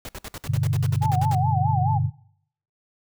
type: noise bursts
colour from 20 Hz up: pink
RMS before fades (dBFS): -35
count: 14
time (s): 0.05-1.349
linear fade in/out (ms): 0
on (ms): 38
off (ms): 59
type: chord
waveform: sine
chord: G major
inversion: none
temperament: equal with one note detuned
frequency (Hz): 98.4 / 123.47 / 146.83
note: G2 / B2 / D3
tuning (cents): +7 / 0 / 0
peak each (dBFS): -24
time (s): 0.46-2.11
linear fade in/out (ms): 50
type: tone with vibrato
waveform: sine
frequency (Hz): 802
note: G5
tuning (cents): +39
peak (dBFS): -23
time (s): 1.01-1.99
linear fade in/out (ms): 20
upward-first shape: sine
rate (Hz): 4.7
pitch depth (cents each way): 170
effects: noise-tail reverb RT60 0.7 s tail -23 dB re dry